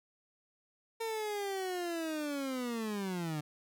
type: linear sweep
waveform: 30% pulse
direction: down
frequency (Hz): 457.3 to 146.7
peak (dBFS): -32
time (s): 1-3.41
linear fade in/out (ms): 10
effects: none